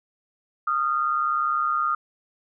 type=tone pair together; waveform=sine; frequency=1231 / 1370.6 Hz; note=D#6 / F6; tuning=-19 / -33 cents; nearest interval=major second; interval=186 cents; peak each=-22 / -26 dBFS; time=0.67-1.95 s; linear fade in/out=5 ms; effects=none